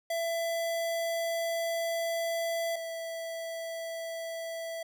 square tone pair in turn, 668 / 660.3 Hz, E5 / E5, +23 / +3 cents, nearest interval unison, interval 20 cents, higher first, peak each -30 / -36 dBFS, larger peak first, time 0.1-2.76 / 2.76-4.83 s, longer first, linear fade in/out 5 ms, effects none

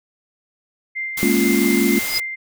sine tone with tremolo, 2093 Hz, C7, in tune, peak -22 dBFS, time 0.95-2.36 s, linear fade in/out 20 ms, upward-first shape sine, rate 4.2 Hz, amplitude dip 35%
white noise, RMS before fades -26 dBFS, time 1.17-2.2 s, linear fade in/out 5 ms
sine chord, Bb minor seventh, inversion third, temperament equal, 207.7 / 233.1 / 277.2 / 349.2 Hz, Ab3 / Bb3 / Db4 / F4, 0 / 0 / 0 / 0 cents, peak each -20 dBFS, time 1.23-1.99 s, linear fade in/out 0 ms
sine tone with exponential growth, 4978 Hz, D#8, in tune, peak -15 dBFS, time 1.99-2.18 s, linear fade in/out 2 ms, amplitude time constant 41 ms
effects none

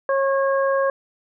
harmonic tone, 545 Hz, C#5, 29 cents flat, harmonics 1 / 2 / 3, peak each -18 / -24 / -28 dBFS, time 0.09-0.9 s, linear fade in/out 2 ms, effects none

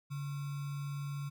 sine tone with sample-and-hold, 142.2 Hz, C#3, 45 cents sharp, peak -36 dBFS, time 0.1-1.3 s, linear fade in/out 20 ms, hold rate 1225 Hz, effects none

